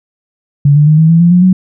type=tone with pitch steps; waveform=sine; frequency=143 / 148.39 / 153.97 / 159.77 / 165.79 / 172.03 / 178.51 / 185.23 Hz; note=D3 / D3 / D#3 / D#3 / E3 / F3 / F3 / F#3; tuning=-46 / +18 / -18 / +46 / +10 / -26 / +38 / +2 cents; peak=-3 dBFS; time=0.65-1.53 s; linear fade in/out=5 ms; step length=110 ms; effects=none